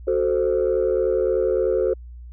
sine chord, F# diminished, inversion none, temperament equal, 370 / 440 / 523.3 Hz, F#4 / A4 / C5, 0 / 0 / 0 cents, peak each -21 dBFS, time 0.07-1.94 s, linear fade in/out 10 ms, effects tanh soft clip ceiling -12 dBFS + added 60 Hz sine -36 dBFS peak until 2.32 s

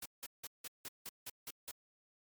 white noise bursts, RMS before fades -45 dBFS, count 9, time 0.02-1.713 s, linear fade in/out 5 ms, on 37 ms, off 170 ms, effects MP3 96 kbps

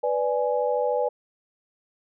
sine chord, G# diminished, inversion first, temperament equal with one note detuned, 493.9 / 587.3 / 834.5 Hz, B4 / D5 / G#5, 0 / 0 / +8 cents, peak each -24 / -26 / -28 dBFS, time 0.03-1.09 s, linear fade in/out 10 ms, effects none

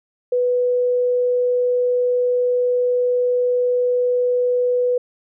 sine tone, 493.9 Hz, B4, in tune, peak -15 dBFS, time 0.32-4.98 s, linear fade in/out 5 ms, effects none

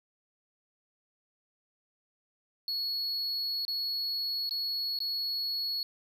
triangle tone with dropouts, 4362 Hz, C#8, 29 cents flat, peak -29 dBFS, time 2.68-5.83 s, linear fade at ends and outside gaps 1 ms, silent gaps 3.651-3.68 / 4.493-4.509 / 4.989-5.003 s, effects none

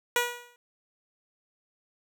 10% pulse tone with exponential decay, 483.3 Hz, B4, 38 cents flat, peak -12 dBFS, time 0.16-0.56 s, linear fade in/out 1 ms, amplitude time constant 85 ms, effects none

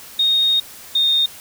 sine tone pair in turn, 3714 / 3676 Hz, A#7 / A#7, -7 / -25 cents, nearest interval unison, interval 18 cents, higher first, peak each -13 dBFS, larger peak neither, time 0.19-0.6 / 0.95-1.26 s, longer first, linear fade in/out 5 ms, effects white hiss -39 dBFS RMS until 1.4 s

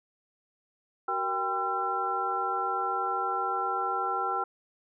sine tone cluster, 377.7 / 470.6 / 791 / 1020 / 1352 Hz, F#4 / A#4 / G5 / C6 / E6, +36 / +16 / +15 / -44 / +43 cents, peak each -37 / -39 / -31 / -37 / -30 dBFS, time 1.08-4.44 s, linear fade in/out 5 ms, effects none

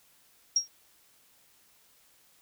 sine tone with exponential decay, 5610 Hz, F8, 7 cents sharp, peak -18 dBFS, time 0.56-0.68 s, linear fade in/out 5 ms, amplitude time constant 26 ms, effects white hiss -63 dBFS RMS until 2.41 s

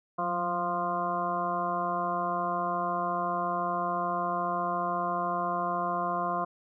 harmonic tone with a mistuned harmonic, 174.61 Hz, F3, in tune, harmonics 1 / 2 / 3 / 4 / 6 / 7 / 8, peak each -38 / -39 / -39 / -32 / -31 / -36 / -43 dBFS, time 0.18-6.45 s, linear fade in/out 10 ms, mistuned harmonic 1, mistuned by +45 cents, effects none

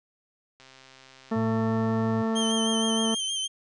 click train, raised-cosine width 0.2 ms, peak -33 dBFS, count 254, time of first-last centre 0.6-2.517 s, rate 132 Hz
harmonic tone, 223.5 Hz, A3, 27 cents sharp, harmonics 1 / 2 / 3 / 4 / 5 / 6 / 8, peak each -25 / -31 / -35 / -37 / -39 / -41 / -43 dBFS, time 1.31-3.15 s, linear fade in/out 10 ms
triangle tone, 112.6 Hz, A2, 40 cents sharp, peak -27 dBFS, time 1.35-2.23 s, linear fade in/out 20 ms
sawtooth tone with vibrato, 3136 Hz, G7, in tune, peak -24 dBFS, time 2.35-3.48 s, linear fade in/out 20 ms, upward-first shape sine, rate 6.4 Hz, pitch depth 42 cents each way
effects resampled to 24000 Hz

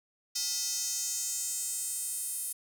square tone with high-pass filter sweep, 283.5 Hz, C#4, 39 cents sharp, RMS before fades -34 dBFS, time 0.35-2.53 s, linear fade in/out 10 ms, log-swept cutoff 5400 to 9900 Hz, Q 3.2, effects none

